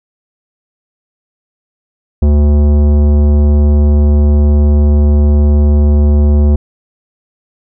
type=tone with tanh clipping; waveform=sine; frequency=73.42 Hz; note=D2; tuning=in tune; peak=-7 dBFS; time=2.22-6.56 s; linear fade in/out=5 ms; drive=15 dB; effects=none